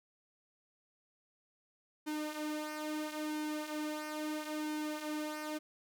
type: tone with flanger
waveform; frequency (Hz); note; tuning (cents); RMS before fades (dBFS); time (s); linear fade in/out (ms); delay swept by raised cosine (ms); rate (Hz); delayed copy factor
sawtooth; 304.6; D#4; -37; -39; 2.06-5.59; 20; 1.5 to 6.3; 0.75; -0.6
effects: none